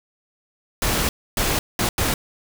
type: noise bursts at uneven times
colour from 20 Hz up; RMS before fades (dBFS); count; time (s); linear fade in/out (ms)
pink; -21; 4; 0.82-1.09 / 1.37-1.59 / 1.79-1.89 / 1.98-2.14; 2
effects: none